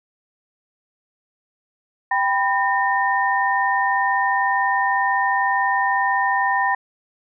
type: tone cluster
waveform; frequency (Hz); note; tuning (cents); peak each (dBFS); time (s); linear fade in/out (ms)
sine; 786 / 992 / 1825; G5 / B5 / A#6; +4 / +7 / -37; -21; 2.11-6.75; 5
effects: none